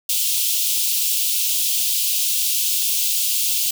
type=high-pass noise; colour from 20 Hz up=white; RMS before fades=-20 dBFS; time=0.09-3.71 s; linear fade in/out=5 ms; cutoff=2700 Hz; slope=48 dB/octave; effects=none